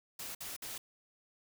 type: noise bursts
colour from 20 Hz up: white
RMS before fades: -43 dBFS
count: 3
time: 0.19-0.78 s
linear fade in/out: 5 ms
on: 160 ms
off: 55 ms
effects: none